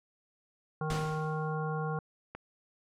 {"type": "harmonic tone", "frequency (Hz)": 155.56, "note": "D#3", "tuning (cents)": 0, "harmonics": [1, 3, 5, 7, 9], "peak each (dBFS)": [-33, -38, -40, -41, -43], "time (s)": [0.81, 1.99], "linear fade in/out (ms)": 2}
{"type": "noise with exponential decay", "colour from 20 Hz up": "pink", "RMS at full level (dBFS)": -35, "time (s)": [0.9, 1.55], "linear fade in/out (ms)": 2, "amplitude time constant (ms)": 140}
{"type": "click", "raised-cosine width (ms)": 0.5, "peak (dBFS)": -26, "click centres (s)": 2.35}
{"effects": ["low-pass 8000 Hz 12 dB/octave"]}